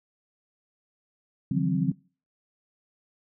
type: tone cluster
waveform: sine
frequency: 142.2 / 160.4 / 173.7 / 189.3 / 263.8 Hz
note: C#3 / E3 / F3 / F#3 / C4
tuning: +45 / -47 / -9 / +40 / +14 cents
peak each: -29 dBFS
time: 1.51-1.92 s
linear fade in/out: 5 ms
effects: noise-tail reverb RT60 0.4 s tail -24 dB re dry